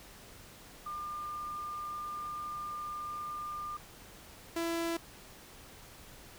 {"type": "tone pair in turn", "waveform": ["sine", "sawtooth"], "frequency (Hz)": [1200, 334.5], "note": ["D6", "E4"], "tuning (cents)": [37, 25], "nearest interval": "octave + minor seventh", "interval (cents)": 2212, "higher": "first", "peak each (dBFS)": [-37, -28], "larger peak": "second", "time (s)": [[0.86, 3.77], [4.56, 4.97]], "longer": "first", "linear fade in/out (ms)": 5, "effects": ["pink hiss -53 dBFS RMS until 6.38 s"]}